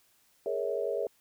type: chord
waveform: sine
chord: A# half-diminished seventh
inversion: third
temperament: equal with one note detuned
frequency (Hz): 415.3 / 466.2 / 554.4 / 647.9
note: G#4 / A#4 / C#5 / E5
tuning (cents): 0 / 0 / 0 / -30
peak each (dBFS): -34 / -34 / -34 / -36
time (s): 0.46-1.07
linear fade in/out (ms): 2
effects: white hiss -67 dBFS RMS until 1.2 s